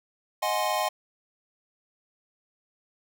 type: chord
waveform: square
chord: Ab dominant seventh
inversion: second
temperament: equal with one note detuned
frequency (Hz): 622.3 / 733.2 / 830.6 / 1046.5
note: Eb5 / Gb5 / Ab5 / C6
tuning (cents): 0 / -16 / 0 / 0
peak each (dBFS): -31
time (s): 0.42-0.89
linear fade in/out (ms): 10
effects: none